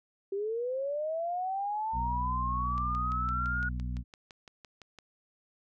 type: linear sweep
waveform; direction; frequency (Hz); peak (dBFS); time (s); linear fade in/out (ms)
sine; up; 385.4 to 1455; -30; 0.32-3.69; 5
type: harmonic tone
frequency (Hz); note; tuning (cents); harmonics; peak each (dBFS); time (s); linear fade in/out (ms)
61.3; B1; -12; 1 / 2 / 3 / 4; -33 / -39 / -43 / -45; 1.92-4.04; 50
type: click train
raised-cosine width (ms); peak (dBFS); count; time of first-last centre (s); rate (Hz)
0.2; -31; 14; 2.78-4.987; 5.89
effects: none